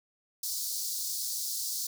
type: high-pass noise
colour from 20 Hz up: pink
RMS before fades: -34 dBFS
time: 0.43-1.87 s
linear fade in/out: 5 ms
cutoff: 4300 Hz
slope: 48 dB/octave
effects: none